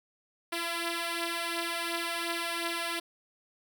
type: beating tone pair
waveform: 5% pulse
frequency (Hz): 336.2 / 339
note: E4 / E4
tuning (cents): +34 / +49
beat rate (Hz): 2.8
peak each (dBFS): -25 / -21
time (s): 0.52-3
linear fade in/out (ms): 10
effects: none